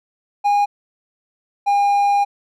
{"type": "tone pair in turn", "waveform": "triangle", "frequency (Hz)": [817, 808.5], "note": ["G#5", "G#5"], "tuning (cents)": [-29, -47], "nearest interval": "unison", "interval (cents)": 18, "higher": "first", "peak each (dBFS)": -11, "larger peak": "neither", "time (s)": [[0.44, 0.66], [1.66, 2.25]], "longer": "second", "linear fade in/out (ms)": 20, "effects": []}